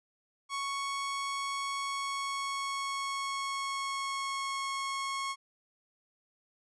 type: tone with pitch glide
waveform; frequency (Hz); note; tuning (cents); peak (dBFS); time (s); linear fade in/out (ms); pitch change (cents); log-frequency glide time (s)
sawtooth; 1108 to 1093.4; C#6 to C#6; -1 to -24; -29; 0.49-5.36; 50; -23; 1.76-4.68
effects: resampled to 22050 Hz